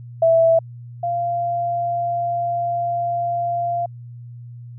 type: tone pair in turn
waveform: sine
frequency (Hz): 659.3 / 692.2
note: E5 / F5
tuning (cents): 0 / -16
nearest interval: minor second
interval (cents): 84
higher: second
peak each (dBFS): -11 / -19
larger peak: first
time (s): 0.22-0.59 / 1.03-3.86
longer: second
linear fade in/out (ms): 5
effects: added 120 Hz sine -34 dBFS peak until 4.78 s